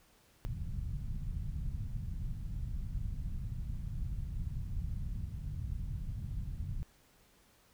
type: low-pass noise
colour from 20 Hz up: pink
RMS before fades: -38 dBFS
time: 0.45-6.83 s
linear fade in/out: 0 ms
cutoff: 150 Hz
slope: 24 dB/octave
effects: pink hiss -66 dBFS RMS until 7.73 s